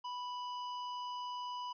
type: tone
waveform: square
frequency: 987.8 Hz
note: B5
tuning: in tune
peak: -40 dBFS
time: 0.04-1.73 s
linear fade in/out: 10 ms
effects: resampled to 11025 Hz